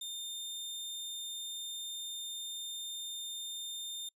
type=tone; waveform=sawtooth; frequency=3621 Hz; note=A7; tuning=49 cents sharp; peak=-36 dBFS; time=0.01-4.09 s; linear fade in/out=5 ms; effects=noise-tail reverb RT60 0.1 s tail -26 dB re dry + resampled to 32000 Hz